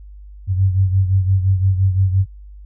sine beating tone pair, 94.4 / 100.2 Hz, F#2 / G2, +35 / +38 cents, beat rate 5.8 Hz, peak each -13 / -20 dBFS, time 0.47-2.26 s, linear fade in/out 50 ms, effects added 50 Hz sine -35 dBFS peak until 2.65 s

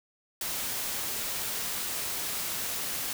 white noise, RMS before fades -33 dBFS, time 0.41-3.13 s, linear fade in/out 2 ms, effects none

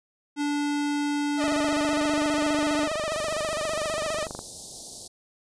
square tone with pitch glide, 290.8 to 295.4 Hz, D4 to D4, -17 to +10 cents, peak -25 dBFS, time 0.36-2.89 s, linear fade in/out 50 ms, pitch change +27 cents, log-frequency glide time 1.48-2.14 s
sawtooth tone with vibrato, 622.3 Hz, D#5, in tune, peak -23 dBFS, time 1.37-4.28 s, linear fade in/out 50 ms, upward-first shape triangle, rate 15 Hz, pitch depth 110 cents each way
click train, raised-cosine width 1 ms, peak -20 dBFS, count 73, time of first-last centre 1.44-4.391 s, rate 24.4 Hz
white band-stop noise, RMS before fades -38 dBFS, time 3.11-5.08 s, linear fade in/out 10 ms, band 800 to 3900 Hz, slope 48 dB/octave
effects resampled to 22050 Hz

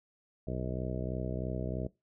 harmonic tone, 63.1 Hz, B1, 38 cents sharp, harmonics 1 / 2 / 3 / 4 / 5 / 6 / 7 / 8 / 9 / 10, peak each -39 / -38 / -40 / -45 / -44 / -44 / -44 / -47 / -49 / -44 dBFS, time 0.47-1.87 s, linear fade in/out 5 ms, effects noise-tail reverb RT60 0.2 s tail -20 dB re dry

